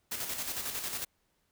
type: noise with tremolo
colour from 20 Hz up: white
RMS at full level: -35 dBFS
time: 0.11-1.05 s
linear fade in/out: 10 ms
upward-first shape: square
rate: 11 Hz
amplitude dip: 45%
effects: pink hiss -75 dBFS RMS until 1.51 s